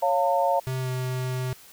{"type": "chord", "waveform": "sine", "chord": "Db augmented", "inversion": "none", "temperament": "equal with one note detuned", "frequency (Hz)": [554.4, 698.5, 903.2], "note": ["Db5", "F5", "A5"], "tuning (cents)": [0, 0, 45], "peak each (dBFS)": -24, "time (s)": [0.02, 0.6], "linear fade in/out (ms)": 10}
{"type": "tone with pitch glide", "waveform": "square", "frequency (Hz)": [130, 128.06], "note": ["C3", "C3"], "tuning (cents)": [-11, -37], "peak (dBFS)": -27, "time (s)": [0.67, 1.53], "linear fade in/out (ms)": 0, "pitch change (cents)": -26, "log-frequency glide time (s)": [0.79, 0.9]}
{"effects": ["white hiss -50 dBFS RMS until 1.72 s"]}